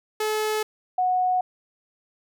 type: tone pair in turn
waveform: sawtooth / sine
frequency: 430 / 734.4 Hz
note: A4 / F#5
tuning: -40 / -13 cents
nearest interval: major sixth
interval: 927 cents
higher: second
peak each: -19 dBFS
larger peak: neither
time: 0.2-0.63 / 0.98-1.41 s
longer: neither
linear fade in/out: 5 ms
effects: none